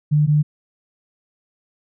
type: tone pair in turn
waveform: sine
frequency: 149.5 / 149.5 Hz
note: D3 / D3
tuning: +31 / +31 cents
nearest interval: unison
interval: 0 cents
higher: neither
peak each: -12 dBFS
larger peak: neither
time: 0.11-0.27 / 0.27-0.43 s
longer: neither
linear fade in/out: 20 ms
effects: none